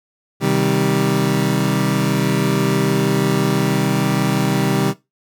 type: chord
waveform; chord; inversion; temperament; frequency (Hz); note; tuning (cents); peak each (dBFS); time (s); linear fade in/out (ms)
25% pulse; C minor; none; equal with one note detuned; 130.81 / 157.01 / 196; C3 / Eb3 / G3; 0 / +16 / 0; -16; 0.4-4.94; 50
effects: noise-tail reverb RT60 0.2 s tail -17 dB re dry